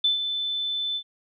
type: tone with ADSR envelope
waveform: sine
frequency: 3520 Hz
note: A7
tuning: in tune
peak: -17 dBFS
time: 0.04-1.03 s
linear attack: 6 ms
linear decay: 130 ms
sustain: -8 dB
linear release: 70 ms
effects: none

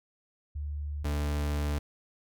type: tone pair in turn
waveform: sine / 40% pulse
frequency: 73.42 / 73.42 Hz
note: D2 / D2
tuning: 0 / 0 cents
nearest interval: unison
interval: 0 cents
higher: neither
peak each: -32 / -27 dBFS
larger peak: second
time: 0.55-1.04 / 1.04-1.79 s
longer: second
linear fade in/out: 10 ms
effects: none

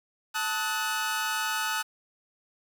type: chord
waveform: sawtooth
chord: D# diminished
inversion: second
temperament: equal with one note detuned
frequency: 880 / 1269.2 / 1480 Hz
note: A5 / D#6 / F#6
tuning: 0 / +34 / 0 cents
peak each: -29 / -29 / -27 dBFS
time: 0.34-1.83 s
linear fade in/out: 20 ms
effects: 8-bit

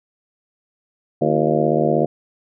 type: harmonic tone with a mistuned harmonic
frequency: 76.6 Hz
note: D#2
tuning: 27 cents flat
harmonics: 2 / 3 / 4 / 5 / 6 / 7 / 8 / 9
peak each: -23 / -23 / -23 / -23 / -23 / -23 / -23 / -23 dBFS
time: 1.21-2.06 s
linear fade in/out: 10 ms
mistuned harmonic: 4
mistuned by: +130 cents
effects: none

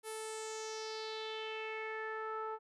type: tone with low-pass filter sweep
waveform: sawtooth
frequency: 438.6 Hz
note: A4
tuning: 6 cents flat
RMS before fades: -42 dBFS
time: 0.03-2.59 s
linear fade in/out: 50 ms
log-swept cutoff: 11000 to 1100 Hz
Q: 3.9
effects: none

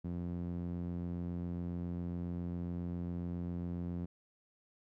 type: tone with band-pass filter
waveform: sawtooth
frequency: 87.31 Hz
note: F2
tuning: in tune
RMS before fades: -39 dBFS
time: 0.04-4.06 s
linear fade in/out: 10 ms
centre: 190 Hz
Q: 1.5
effects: none

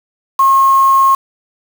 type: tone with quantisation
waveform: sine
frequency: 1079 Hz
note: C#6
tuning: 47 cents flat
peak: -6 dBFS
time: 0.39-1.15 s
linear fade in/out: 5 ms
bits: 4
effects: none

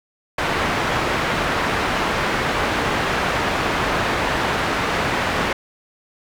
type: low-pass noise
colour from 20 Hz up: white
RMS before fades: -21 dBFS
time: 0.38-5.53 s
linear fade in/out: 5 ms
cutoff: 1700 Hz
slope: 12 dB/octave
effects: none

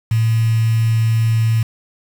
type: tone with quantisation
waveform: sine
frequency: 112.8 Hz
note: A2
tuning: 44 cents sharp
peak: -12 dBFS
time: 0.11-1.63 s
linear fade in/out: 5 ms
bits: 5
effects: none

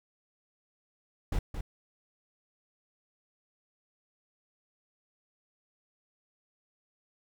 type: noise with echo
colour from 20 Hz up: brown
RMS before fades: -28 dBFS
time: 1.32-1.39 s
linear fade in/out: 5 ms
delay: 220 ms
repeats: 1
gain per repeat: -7 dB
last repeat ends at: 1.61 s
effects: none

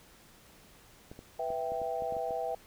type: clicks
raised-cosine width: 2 ms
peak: -32 dBFS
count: 9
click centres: 1.115 / 1.191 / 1.504 / 1.72 / 1.817 / 2.022 / 2.124 / 2.167 / 2.308 s
type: chord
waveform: sine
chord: E minor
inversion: second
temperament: equal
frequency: 493.9 / 659.3 / 784 Hz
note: B4 / E5 / G5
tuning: 0 / 0 / 0 cents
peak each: -37 / -35 / -36 dBFS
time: 1.39-2.55 s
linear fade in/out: 5 ms
effects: pink hiss -58 dBFS RMS until 2.66 s

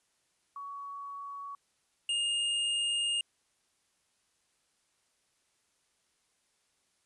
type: tone pair in turn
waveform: sine / square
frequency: 1124 / 2832 Hz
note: C#6 / F7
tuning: +24 / +23 cents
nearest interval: octave + major third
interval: 1599 cents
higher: second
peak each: -39 / -29 dBFS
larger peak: second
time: 0.56-1.55 / 2.09-3.21 s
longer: second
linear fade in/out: 2 ms
effects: white hiss -74 dBFS RMS until 7.05 s + resampled to 24000 Hz

